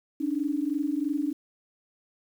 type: tone pair together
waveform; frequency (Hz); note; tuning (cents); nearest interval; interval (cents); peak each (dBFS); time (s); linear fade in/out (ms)
sine; 281.1 / 304.1; C#4 / D#4; +24 / -40; minor second; 136; -28; 0.2-1.33; 10
effects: 9-bit